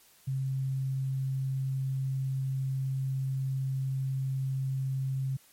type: tone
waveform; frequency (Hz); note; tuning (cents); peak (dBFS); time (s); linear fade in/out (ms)
sine; 133.6; C3; +36; -28; 0.27-5.37; 10
effects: white hiss -60 dBFS RMS until 5.52 s + MP3 64 kbps